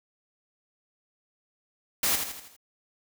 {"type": "noise with echo", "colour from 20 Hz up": "white", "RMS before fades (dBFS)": -25, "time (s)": [2.03, 2.16], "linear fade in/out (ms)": 5, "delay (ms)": 81, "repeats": 5, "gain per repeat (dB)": -6, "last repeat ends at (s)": 2.565, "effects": []}